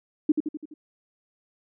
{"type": "tone with echo", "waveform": "sine", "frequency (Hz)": 304.6, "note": "D#4", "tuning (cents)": -37, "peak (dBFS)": -15, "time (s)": [0.29, 0.32], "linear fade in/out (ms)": 5, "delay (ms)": 84, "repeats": 5, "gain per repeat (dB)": -5, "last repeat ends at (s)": 0.74, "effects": []}